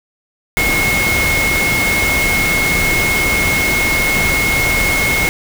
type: tone in noise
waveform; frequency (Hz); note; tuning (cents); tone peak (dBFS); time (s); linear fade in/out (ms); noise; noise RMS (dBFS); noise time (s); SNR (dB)
sine; 2168; C#7; -39; -14; 0.57-5.29; 0; pink; -18; 0.57-5.29; +1
effects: none